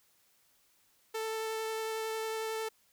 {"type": "tone with vibrato", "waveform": "sawtooth", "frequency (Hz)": 442.2, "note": "A4", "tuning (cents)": 9, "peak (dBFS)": -30, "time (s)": [1.14, 2.69], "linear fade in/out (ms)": 10, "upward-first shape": "triangle", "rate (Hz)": 11, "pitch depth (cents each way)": 10, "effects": ["white hiss -69 dBFS RMS until 2.92 s"]}